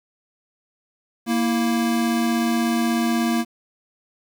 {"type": "tone pair together", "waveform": "square", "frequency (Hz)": [233.1, 329.6], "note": ["A#3", "E4"], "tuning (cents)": [0, 0], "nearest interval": "tritone", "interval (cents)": 600, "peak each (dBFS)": [-20, -26], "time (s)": [1.26, 3.45], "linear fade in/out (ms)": 50, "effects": ["8-bit"]}